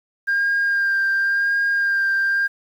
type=tone with vibrato; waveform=sine; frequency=1602 Hz; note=G6; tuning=37 cents sharp; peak=-15 dBFS; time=0.27-2.48 s; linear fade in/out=20 ms; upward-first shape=sine; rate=0.93 Hz; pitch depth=20 cents each way; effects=tanh soft clip ceiling -14 dBFS + 8-bit